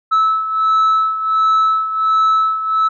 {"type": "beating tone pair", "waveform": "sine", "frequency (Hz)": [1304, 1305.4], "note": ["E6", "E6"], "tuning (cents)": [-19, -17], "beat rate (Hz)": 1.4, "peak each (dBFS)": [-11, -16], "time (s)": [0.11, 2.89], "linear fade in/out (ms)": 20, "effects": ["tanh soft clip ceiling -9 dBFS"]}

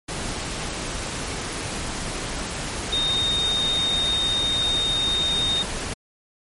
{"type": "tone in noise", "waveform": "sine", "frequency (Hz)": 3690, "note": "A#7", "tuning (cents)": -18, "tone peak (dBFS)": -20, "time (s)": [2.92, 5.63], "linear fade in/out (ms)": 10, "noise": "pink", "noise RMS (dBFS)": -29, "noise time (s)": [0.08, 5.94], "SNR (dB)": 6, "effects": ["MP3 48 kbps"]}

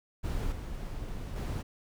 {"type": "noise with level steps", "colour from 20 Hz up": "brown", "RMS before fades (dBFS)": [-32, -38, -33], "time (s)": [0.23, 1.63], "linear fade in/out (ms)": 20, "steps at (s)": [0.52, 1.36], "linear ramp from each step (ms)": 2, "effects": []}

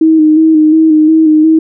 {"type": "tone with vibrato", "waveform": "sine", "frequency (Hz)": 313.9, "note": "D#4", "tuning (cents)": 15, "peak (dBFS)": -3, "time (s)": [0.01, 1.59], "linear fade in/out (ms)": 5, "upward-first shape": "square", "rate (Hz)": 2.8, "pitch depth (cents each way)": 29, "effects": []}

